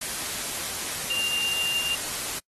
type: tone in noise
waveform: sine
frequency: 2794 Hz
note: F7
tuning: in tune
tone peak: -24 dBFS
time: 1.1-1.95 s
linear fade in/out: 5 ms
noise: white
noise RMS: -31 dBFS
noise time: 0.01-2.39 s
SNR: +4 dB
effects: noise-tail reverb RT60 0.1 s tail -25 dB re dry + AAC 32 kbps